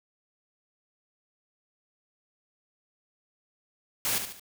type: noise with echo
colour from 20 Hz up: white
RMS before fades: -28 dBFS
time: 4.05-4.18 s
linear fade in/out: 0 ms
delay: 72 ms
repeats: 3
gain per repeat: -7 dB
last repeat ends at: 4.396 s
effects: none